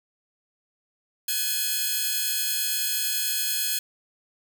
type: tone cluster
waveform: 5% pulse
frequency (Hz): 1505 / 1699 / 2529 / 3292 / 4212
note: F#6 / G#6 / D#7 / G#7 / C8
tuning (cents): +29 / +39 / +28 / -16 / +11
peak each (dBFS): -25 / -23 / -23 / -20 / -22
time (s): 1.28-3.79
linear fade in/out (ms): 5
effects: none